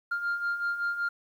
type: beating tone pair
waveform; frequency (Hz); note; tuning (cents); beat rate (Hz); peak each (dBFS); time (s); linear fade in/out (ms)
sine; 1396.9 / 1402.2; F6 / F6; 0 / +7; 5.3; -33 / -27; 0.11-1.09; 10
effects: tanh soft clip ceiling -24 dBFS + 10-bit